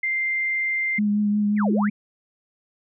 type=tone; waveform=sine; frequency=2093 Hz; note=C7; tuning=in tune; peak=-21 dBFS; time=0.03-0.99 s; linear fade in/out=5 ms
type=tone with vibrato; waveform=sine; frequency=207.7 Hz; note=G#3; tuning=in tune; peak=-18 dBFS; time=0.98-1.9 s; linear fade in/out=10 ms; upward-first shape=triangle; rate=5.6 Hz; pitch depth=23 cents each way
type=exponential two-way sweep; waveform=sine; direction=down then up; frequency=2544 to 311.1 to 2544 Hz; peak=-25 dBFS; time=1.56-1.9 s; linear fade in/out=50 ms; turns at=1.72 s
effects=none